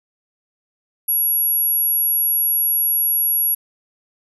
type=tone; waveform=sine; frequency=11320 Hz; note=F9; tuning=22 cents sharp; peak=-15 dBFS; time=1.08-3.55 s; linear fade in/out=10 ms; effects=none